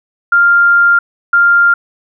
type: tone bursts at uneven times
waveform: sine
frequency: 1396.9 Hz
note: F6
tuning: in tune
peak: -5 dBFS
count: 2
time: 0.32-0.99 / 1.33-1.74 s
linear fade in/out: 5 ms
effects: none